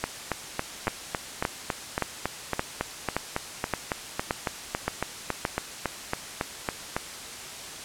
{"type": "two click trains", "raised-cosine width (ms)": 0.5, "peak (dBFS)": [-9, -10], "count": [9, 26], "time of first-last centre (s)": [[0.88, 5.451], [0.04, 6.965]], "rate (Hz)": [1.75, 3.61], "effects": ["white hiss -39 dBFS RMS until 7.84 s", "low-pass 9000 Hz 12 dB/octave"]}